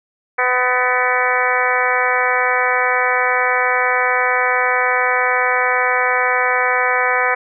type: harmonic tone with a mistuned harmonic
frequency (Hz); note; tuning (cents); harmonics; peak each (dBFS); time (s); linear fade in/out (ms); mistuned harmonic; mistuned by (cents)
251.1; B3; +29; 2 / 3 / 4 / 5 / 6 / 7 / 8 / 9; -22 / -22 / -22 / -22 / -22 / -22 / -22 / -22; 0.38-7.35; 10; 8; -35
effects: none